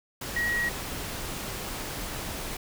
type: tone in noise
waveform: sine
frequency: 1903 Hz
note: A#6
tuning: 35 cents sharp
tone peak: -25 dBFS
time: 0.36-0.69 s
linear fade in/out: 5 ms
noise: pink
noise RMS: -35 dBFS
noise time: 0.21-2.57 s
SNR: +7 dB
effects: none